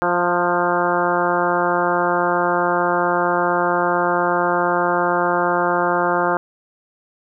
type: harmonic tone with a mistuned harmonic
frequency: 175.5 Hz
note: F3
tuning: 9 cents sharp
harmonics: 1 / 2 / 3 / 4 / 5 / 6 / 7 / 8 / 9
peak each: -29 / -23 / -23 / -23 / -23 / -25 / -25 / -25 / -29 dBFS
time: 0.02-6.37 s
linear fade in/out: 0 ms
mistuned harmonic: 5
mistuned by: +17 cents
effects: none